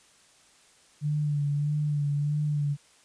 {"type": "tone with vibrato", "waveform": "sine", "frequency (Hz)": 146.83, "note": "D3", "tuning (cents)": 0, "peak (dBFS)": -24, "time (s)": [1.01, 2.77], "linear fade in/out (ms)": 50, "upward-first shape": "sine", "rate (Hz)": 1.6, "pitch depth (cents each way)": 35, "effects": ["white hiss -59 dBFS RMS until 3.04 s", "resampled to 22050 Hz"]}